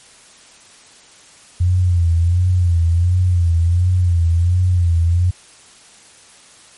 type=tone with vibrato; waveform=sine; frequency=87.31 Hz; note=F2; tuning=in tune; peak=-11 dBFS; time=1.6-5.31 s; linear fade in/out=10 ms; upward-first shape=sine; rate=1.4 Hz; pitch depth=77 cents each way; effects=white hiss -45 dBFS RMS until 6.77 s + MP3 48 kbps